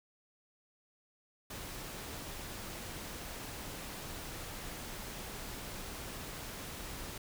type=noise; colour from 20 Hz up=pink; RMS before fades=-44 dBFS; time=1.5-7.18 s; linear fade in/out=5 ms; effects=none